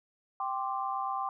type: chord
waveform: sine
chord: G suspended fourth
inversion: none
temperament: equal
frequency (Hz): 784 / 1046.5 / 1174.7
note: G5 / C6 / D6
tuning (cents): 0 / 0 / 0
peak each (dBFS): -34 / -35 / -36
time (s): 0.4-1.29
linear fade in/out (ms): 2
effects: none